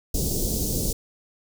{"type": "band-stop noise", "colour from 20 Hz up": "pink", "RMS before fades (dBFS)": -25, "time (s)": [0.14, 0.93], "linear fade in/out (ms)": 5, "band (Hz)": [480, 5100], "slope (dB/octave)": 24, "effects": []}